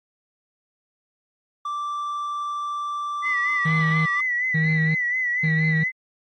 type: tone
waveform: triangle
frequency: 1172 Hz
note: D6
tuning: 4 cents flat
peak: -23 dBFS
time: 1.65-4.21 s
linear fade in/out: 5 ms
type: tone with vibrato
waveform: sine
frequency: 1985 Hz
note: B6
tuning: 8 cents sharp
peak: -20 dBFS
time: 3.22-5.92 s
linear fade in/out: 50 ms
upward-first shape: sine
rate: 4.2 Hz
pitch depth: 55 cents each way
type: tone bursts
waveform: triangle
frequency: 158.5 Hz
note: D#3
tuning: 32 cents sharp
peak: -16 dBFS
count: 3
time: 3.65-5.84 s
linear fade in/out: 10 ms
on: 410 ms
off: 480 ms
effects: tanh soft clip ceiling -12 dBFS + MP3 32 kbps